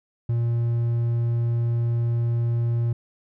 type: tone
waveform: triangle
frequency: 117.6 Hz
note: A#2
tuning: 16 cents sharp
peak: -18 dBFS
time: 0.29-2.93 s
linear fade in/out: 5 ms
effects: none